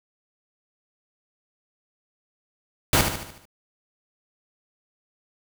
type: noise with echo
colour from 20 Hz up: pink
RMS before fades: -18 dBFS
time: 2.93-3.01 s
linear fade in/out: 2 ms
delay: 74 ms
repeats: 6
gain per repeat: -6 dB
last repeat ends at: 3.454 s
effects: none